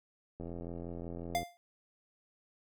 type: click train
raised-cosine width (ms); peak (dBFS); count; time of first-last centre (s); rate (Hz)
2; -30; 89; 0.4-1.43; 85.4
type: tone with exponential decay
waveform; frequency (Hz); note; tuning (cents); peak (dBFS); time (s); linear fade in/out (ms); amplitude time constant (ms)
square; 698.5; F5; 0; -27; 1.35-1.57; 0; 46
effects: none